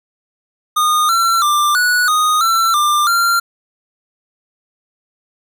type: tone with pitch steps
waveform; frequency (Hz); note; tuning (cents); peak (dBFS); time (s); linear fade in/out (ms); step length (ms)
square; 1227 / 1354 / 1186 / 1470 / 1241 / 1345 / 1192 / 1381; D#6 / E6 / D6 / F#6 / D#6 / E6 / D6 / F6; -25 / +46 / +17 / -12 / -5 / +34 / +25 / -20; -12; 0.76-3.4; 10; 330
effects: none